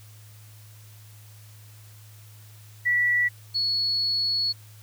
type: tone pair in turn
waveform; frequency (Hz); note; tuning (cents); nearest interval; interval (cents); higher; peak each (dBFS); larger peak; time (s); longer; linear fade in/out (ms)
sine; 1951 / 4380; B6 / C#8; -22 / -22; octave + major second; 1400; second; -19 / -22; first; 2.85-3.29 / 3.54-4.53; second; 20
effects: added 106 Hz sine -46 dBFS peak until 4.82 s + white hiss -54 dBFS RMS until 4.82 s